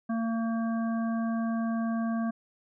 harmonic tone, 227.4 Hz, A#3, 43 cents flat, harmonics 1 / 3 / 5 / 7, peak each -27 / -37 / -41 / -44 dBFS, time 0.09-2.31 s, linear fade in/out 10 ms, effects none

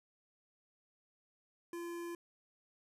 square tone with notch filter, 342.8 Hz, F4, 32 cents flat, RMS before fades -43 dBFS, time 1.73-2.15 s, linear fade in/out 2 ms, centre 4000 Hz, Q 1.3, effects resampled to 32000 Hz + 13-bit

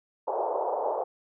white band-pass noise, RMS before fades -29 dBFS, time 0.27-1.04 s, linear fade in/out 10 ms, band 400 to 920 Hz, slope 48 dB/octave, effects none

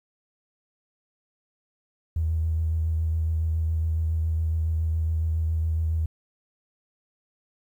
triangle tone with vibrato, 80.4 Hz, E2, 43 cents flat, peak -18 dBFS, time 2.16-6.06 s, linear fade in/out 5 ms, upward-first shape sine, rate 7.2 Hz, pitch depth 20 cents each way, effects tanh soft clip ceiling -20 dBFS + 10-bit

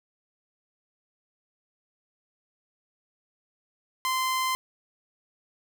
sawtooth tone, 1037 Hz, C6, 16 cents flat, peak -21 dBFS, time 4.05-4.55 s, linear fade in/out 0 ms, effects none

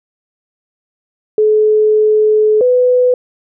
sine tone pair in turn, 428.7 / 499 Hz, A4 / B4, -45 / +18 cents, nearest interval minor third, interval 263 cents, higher second, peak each -7 / -7 dBFS, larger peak neither, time 1.38-2.61 / 2.61-3.14 s, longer first, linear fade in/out 2 ms, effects none

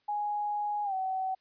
sine tone with pitch glide, 830.6 to 757.3 Hz, G#5 to F#5, 0 to +40 cents, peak -29 dBFS, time 0.08-1.35 s, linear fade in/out 10 ms, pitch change -160 cents, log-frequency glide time 0.84-0.94 s, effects white hiss -73 dBFS RMS until 1.4 s + resampled to 11025 Hz

